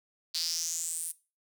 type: tone with high-pass filter sweep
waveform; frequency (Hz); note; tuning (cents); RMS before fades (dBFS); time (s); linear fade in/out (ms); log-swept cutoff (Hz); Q
square; 82.9; E2; +10; -34; 0.34-1.12; 10; 4400 to 10000; 5.9
effects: noise-tail reverb RT60 0.3 s tail -18 dB re dry